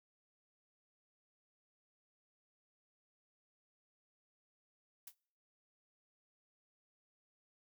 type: noise with exponential decay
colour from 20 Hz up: blue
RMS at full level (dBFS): -45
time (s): 5.07-5.15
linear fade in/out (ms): 5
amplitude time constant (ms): 17
effects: noise-tail reverb RT60 0.6 s tail -25 dB re dry